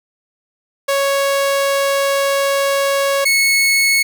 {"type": "tone pair in turn", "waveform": "sawtooth", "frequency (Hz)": [554.4, 2197], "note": ["C#5", "C#7"], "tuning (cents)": [0, -16], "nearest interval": "2 octaves", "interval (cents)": 2384, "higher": "second", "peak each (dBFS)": [-10, -8], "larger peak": "second", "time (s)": [[0.88, 3.25], [3.25, 4.03]], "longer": "first", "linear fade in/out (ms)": 10, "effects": []}